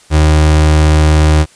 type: tone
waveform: 35% pulse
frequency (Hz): 77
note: D#2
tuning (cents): -17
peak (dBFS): -4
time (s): 0.1-1.46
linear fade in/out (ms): 50
effects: white hiss -44 dBFS RMS until 1.55 s + resampled to 22050 Hz